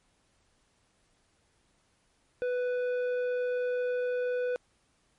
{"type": "tone with tanh clipping", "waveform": "sine", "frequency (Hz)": 495.7, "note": "B4", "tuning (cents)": 6, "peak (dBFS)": -29, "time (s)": [2.42, 4.56], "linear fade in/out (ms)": 0, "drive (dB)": 9, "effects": ["pink hiss -70 dBFS RMS until 5.18 s", "MP3 48 kbps"]}